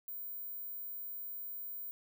sine tone, 15200 Hz, A#9, 33 cents sharp, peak -40 dBFS, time 0.08-1.91 s, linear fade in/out 0 ms, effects none

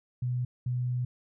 sine tone bursts at uneven times, 124.2 Hz, B2, 10 cents sharp, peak -27 dBFS, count 2, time 0.22-0.45 / 0.66-1.05 s, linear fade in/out 5 ms, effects none

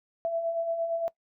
sine beating tone pair, 659.3 / 668 Hz, E5 / E5, 0 / +23 cents, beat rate 8.7 Hz, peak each -36 / -27 dBFS, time 0.25-1.08 s, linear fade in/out 0 ms, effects noise-tail reverb RT60 0.1 s tail -21 dB re dry

